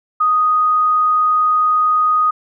sine tone, 1244.5 Hz, D#6, in tune, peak -11 dBFS, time 0.2-2.31 s, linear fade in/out 10 ms, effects none

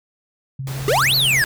sine tone with tremolo, 134 Hz, C3, 42 cents sharp, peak -23 dBFS, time 0.59-1.42 s, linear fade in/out 5 ms, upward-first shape triangle, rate 19 Hz, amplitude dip 35%
pink noise, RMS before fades -33 dBFS, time 0.67-1.45 s, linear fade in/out 2 ms
square exponential two-way sweep, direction up then down, 380 to 4570 to 1599 Hz, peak -15 dBFS, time 0.88-1.44 s, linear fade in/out 0 ms, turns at 1.15 s
effects none

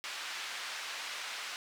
pink band-pass noise, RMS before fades -41 dBFS, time 0.04-1.56 s, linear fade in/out 0 ms, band 1400 to 5200 Hz, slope 12 dB/octave, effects none

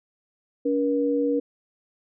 sine tone pair together, 284.1 / 477.8 Hz, C#4 / A#4, +43 / +43 cents, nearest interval major sixth, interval 900 cents, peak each -23 dBFS, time 0.65-1.4 s, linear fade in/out 10 ms, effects none

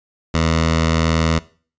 10% pulse tone with notch filter, 81.1 Hz, E2, 28 cents flat, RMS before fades -17 dBFS, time 0.34-1.39 s, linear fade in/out 5 ms, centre 360 Hz, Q 1.5, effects noise-tail reverb RT60 0.4 s tail -19 dB re dry + resampled to 16000 Hz

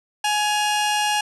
sawtooth tone pair together, 839 / 2822 Hz, G#5 / F7, +17 / +17 cents, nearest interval octave + major sixth, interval 2100 cents, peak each -16 / -22 dBFS, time 0.24-1.21 s, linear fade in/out 5 ms, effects resampled to 24000 Hz + 8-bit

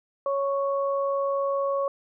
sine tone pair together, 554.4 / 1108.8 Hz, C#5 / C#6, 0 / 0 cents, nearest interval octave, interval 1200 cents, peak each -24 / -29 dBFS, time 0.26-1.88 s, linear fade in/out 2 ms, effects none

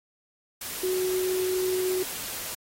sine tone in noise, 370 Hz, F#4, in tune, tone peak -24 dBFS, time 0.83-2.03 s, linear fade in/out 5 ms, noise white, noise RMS -35 dBFS, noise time 0.61-2.55 s, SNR +8 dB, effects AAC 48 kbps

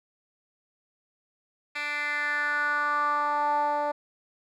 10% pulse tone with band-pass filter sweep, 293.7 Hz, D4, in tune, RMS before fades -27 dBFS, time 1.75-3.92 s, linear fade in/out 10 ms, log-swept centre 2500 to 710 Hz, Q 4.3, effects none

